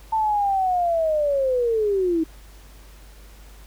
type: linear sweep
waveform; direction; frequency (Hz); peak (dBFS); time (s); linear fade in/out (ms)
sine; down; 894 to 314.1; -18; 0.12-2.24; 10
effects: added 50 Hz sine -43 dBFS peak until 3.66 s + pink hiss -51 dBFS RMS until 3.66 s